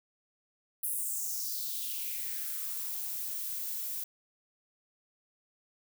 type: noise with high-pass filter sweep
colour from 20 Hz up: violet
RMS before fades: -36 dBFS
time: 0.83-4.04 s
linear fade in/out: 5 ms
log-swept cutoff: 11000 to 220 Hz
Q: 3.5
effects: none